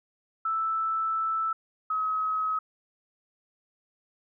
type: tone pair in turn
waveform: sine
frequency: 1318.5 / 1276.5 Hz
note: E6 / D#6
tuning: 0 / +44 cents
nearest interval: minor second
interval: 56 cents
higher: first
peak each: -25 / -25 dBFS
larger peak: neither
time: 0.45-1.53 / 1.9-2.59 s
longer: first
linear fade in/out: 5 ms
effects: none